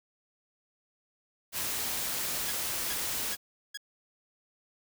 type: noise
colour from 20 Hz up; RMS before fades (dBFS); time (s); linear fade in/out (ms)
white; -33; 1.52-3.37; 50
type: tone bursts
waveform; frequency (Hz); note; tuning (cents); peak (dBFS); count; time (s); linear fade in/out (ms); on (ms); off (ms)
15% pulse; 1661.2; G#6; 0; -30; 4; 2.48-3.774; 5; 31; 390
effects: none